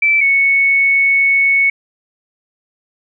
sine tone pair in turn, 2324 / 2213 Hz, D7 / C#7, -19 / -3 cents, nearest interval minor second, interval 84 cents, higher first, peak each -9 / -9 dBFS, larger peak neither, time 0.02-0.21 / 0.21-1.7 s, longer second, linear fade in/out 5 ms, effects none

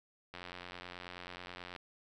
click train, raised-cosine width 0.3 ms, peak -29 dBFS, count 128, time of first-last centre 0.34-1.762 s, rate 89.3 Hz, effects none

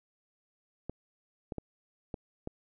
clicks, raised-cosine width 2 ms, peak -23 dBFS, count 5, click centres 0.896 / 1.522 / 1.583 / 2.142 / 2.474 s, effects none

